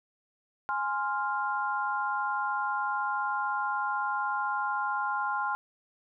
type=chord; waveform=sine; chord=F minor; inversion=first; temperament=equal; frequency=830.6 / 1046.5 / 1396.9 Hz; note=Ab5 / C6 / F6; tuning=0 / 0 / 0 cents; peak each=-32 dBFS; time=0.69-5.55 s; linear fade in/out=0 ms; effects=none